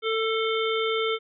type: harmonic tone with a mistuned harmonic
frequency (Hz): 445.3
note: A4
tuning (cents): +21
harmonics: 1 / 3 / 5 / 7 / 8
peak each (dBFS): -25 / -30 / -32 / -33 / -34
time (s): 0.02-1.19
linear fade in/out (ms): 50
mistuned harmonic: 5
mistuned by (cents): -31
effects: none